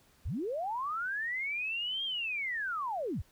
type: linear two-way sweep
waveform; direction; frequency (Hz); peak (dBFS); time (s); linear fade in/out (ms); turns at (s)
sine; up then down; 39.54 to 3248 to 39.54; -32; 0.25-3.22; 10; 2.04
effects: pink hiss -65 dBFS RMS until 3.31 s